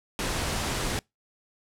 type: noise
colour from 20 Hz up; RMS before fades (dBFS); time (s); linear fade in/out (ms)
pink; -29; 0.19-0.99; 0
effects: noise-tail reverb RT60 0.2 s tail -26 dB re dry + low-pass 10000 Hz 12 dB/octave